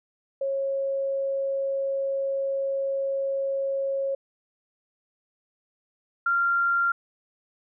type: tone pair in turn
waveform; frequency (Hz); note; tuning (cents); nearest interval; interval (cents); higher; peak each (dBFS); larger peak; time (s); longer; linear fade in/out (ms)
sine; 546 / 1385.8; C#5 / F6; -26 / -14; octave + major third; 1612; second; -24 / -20; second; 0.41-4.15 / 6.26-6.92; first; 5
effects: none